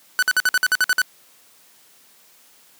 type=tone bursts; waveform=45% pulse; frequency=1495 Hz; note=F#6; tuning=17 cents sharp; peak=-14 dBFS; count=10; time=0.19-1.017 s; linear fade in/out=0 ms; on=35 ms; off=53 ms; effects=white hiss -53 dBFS RMS until 2.79 s + high-pass 150 Hz 12 dB/octave